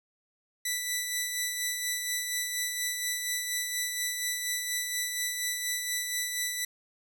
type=tone with tremolo; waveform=10% pulse; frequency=1975.5 Hz; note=B6; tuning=in tune; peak=-19 dBFS; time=0.65-6.65 s; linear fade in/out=5 ms; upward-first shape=sine; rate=4.2 Hz; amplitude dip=40%; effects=none